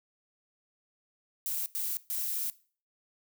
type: noise bursts at uneven times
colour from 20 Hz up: violet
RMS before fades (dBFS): -33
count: 3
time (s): 1.46-1.66 / 1.75-1.97 / 2.1-2.5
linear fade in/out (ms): 0
effects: noise-tail reverb RT60 0.4 s tail -19 dB re dry